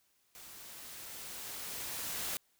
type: noise with level ramp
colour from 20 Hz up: white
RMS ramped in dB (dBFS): -52 to -37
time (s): 0.35-2.37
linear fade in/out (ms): 0
effects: white hiss -73 dBFS RMS until 2.59 s